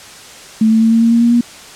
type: tone with pitch steps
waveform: sine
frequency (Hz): 220 / 222.6 / 225.1 / 227.8 / 230.4 / 233.1 / 235.8 / 238.5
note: A3 / A3 / A3 / A#3 / A#3 / A#3 / A#3 / A#3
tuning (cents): 0 / +20 / +40 / -40 / -20 / 0 / +20 / +40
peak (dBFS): -7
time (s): 0.61-1.41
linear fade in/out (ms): 5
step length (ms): 100
effects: white hiss -35 dBFS RMS until 1.75 s + low-pass 8000 Hz 12 dB/octave